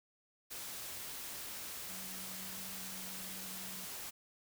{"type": "tone in noise", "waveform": "sine", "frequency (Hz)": 188.2, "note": "F#3", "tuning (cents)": 30, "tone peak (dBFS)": -53, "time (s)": [1.88, 3.86], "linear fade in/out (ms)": 20, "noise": "white", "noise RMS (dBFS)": -45, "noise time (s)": [0.5, 4.11], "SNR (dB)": -11, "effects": []}